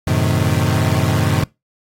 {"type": "chord", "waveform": "35% pulse", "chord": "F# diminished seventh", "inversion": "none", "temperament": "equal with one note detuned", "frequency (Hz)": [92.5, 110, 129.76, 155.56], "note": ["F#2", "A2", "C3", "Eb3"], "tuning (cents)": [0, 0, -14, 0], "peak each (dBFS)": -18, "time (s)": [0.07, 1.44], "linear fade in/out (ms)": 5, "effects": ["noise-tail reverb RT60 0.2 s tail -22 dB re dry", "AAC 48 kbps"]}